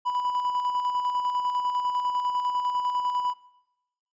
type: tone with tremolo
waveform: triangle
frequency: 987.8 Hz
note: B5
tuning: in tune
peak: -21 dBFS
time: 0.05-3.34 s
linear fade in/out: 20 ms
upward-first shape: square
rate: 10 Hz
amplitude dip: 40%
effects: noise-tail reverb RT60 0.9 s tail -20 dB re dry + resampled to 16000 Hz